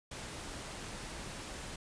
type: noise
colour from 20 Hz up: pink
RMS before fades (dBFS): -44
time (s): 0.11-1.76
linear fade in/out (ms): 5
effects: resampled to 22050 Hz